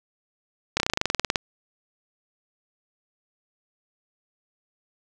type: slowing click train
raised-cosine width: 0.2 ms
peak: -4 dBFS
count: 15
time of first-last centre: 0.77-1.358 s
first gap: 30 ms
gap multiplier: 1.05
effects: none